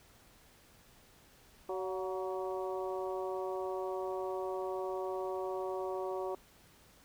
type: harmonic tone with a mistuned harmonic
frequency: 188.2 Hz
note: F#3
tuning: 30 cents sharp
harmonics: 2 / 3 / 4 / 5 / 6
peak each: -37 / -41 / -43 / -45 / -47 dBFS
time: 1.69-6.35 s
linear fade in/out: 2 ms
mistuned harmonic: 4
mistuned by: -46 cents
effects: pink hiss -62 dBFS RMS until 7.04 s